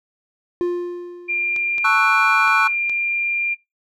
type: tone with exponential decay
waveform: triangle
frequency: 351.8 Hz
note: F4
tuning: 13 cents sharp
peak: -14 dBFS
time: 0.61-1.9 s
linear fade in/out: 0 ms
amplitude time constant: 280 ms
type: tone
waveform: sine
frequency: 2391 Hz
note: D7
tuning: 30 cents sharp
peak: -19 dBFS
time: 1.28-3.55 s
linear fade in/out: 20 ms
type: clicks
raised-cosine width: 0.2 ms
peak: -18 dBFS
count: 4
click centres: 1.563 / 1.782 / 2.478 / 2.896 s
type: chord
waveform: triangle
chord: F# minor seventh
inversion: first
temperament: equal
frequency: 880 / 1108.7 / 1318.5 / 1480 Hz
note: A5 / C#6 / E6 / F#6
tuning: 0 / 0 / 0 / 0 cents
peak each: -21 / -18 / -18 / -17 dBFS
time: 1.84-2.68 s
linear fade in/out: 10 ms
effects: noise-tail reverb RT60 0.2 s tail -19 dB re dry